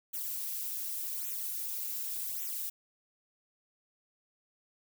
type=noise with flanger; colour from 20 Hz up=violet; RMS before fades=-37 dBFS; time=0.13-2.7 s; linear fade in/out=10 ms; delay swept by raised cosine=0.2 to 5 ms; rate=0.87 Hz; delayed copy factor=-1; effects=none